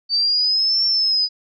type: exponential two-way sweep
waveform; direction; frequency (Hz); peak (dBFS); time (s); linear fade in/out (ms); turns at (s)
sine; up then down; 4577 to 5440 to 4938; -15; 0.09-1.29; 50; 0.84
effects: none